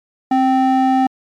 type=ring-modulated tone; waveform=triangle; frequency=521 Hz; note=C5; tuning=7 cents flat; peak=-6 dBFS; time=0.31-1.07 s; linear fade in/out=5 ms; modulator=257 Hz; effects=MP3 96 kbps